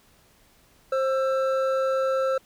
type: tone pair together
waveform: triangle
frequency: 529.8 / 1335 Hz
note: C5 / E6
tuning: +22 / +22 cents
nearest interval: octave + major third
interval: 1600 cents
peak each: -20 / -27 dBFS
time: 0.92-2.38 s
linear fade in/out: 5 ms
effects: pink hiss -59 dBFS RMS until 2.45 s